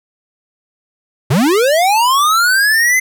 square linear sweep, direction up, 110 to 2069 Hz, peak -10 dBFS, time 1.3-3 s, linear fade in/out 10 ms, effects none

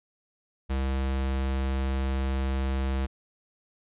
square tone, 66.6 Hz, C2, 31 cents sharp, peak -26 dBFS, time 0.69-3.07 s, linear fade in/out 20 ms, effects resampled to 8000 Hz

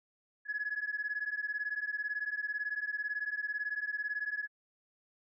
sine beating tone pair, 1682 / 1700 Hz, G#6 / G#6, +22 / +40 cents, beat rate 18 Hz, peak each -36 / -36 dBFS, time 0.45-4.48 s, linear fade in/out 50 ms, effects tanh soft clip ceiling -26 dBFS

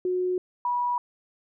sine tone pair in turn, 364.6 / 973.4 Hz, F#4 / B5, -25 / -25 cents, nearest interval octave + perfect fourth, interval 1700 cents, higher second, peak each -23 dBFS, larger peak neither, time 0.05-0.38 / 0.65-0.98 s, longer neither, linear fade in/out 2 ms, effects none

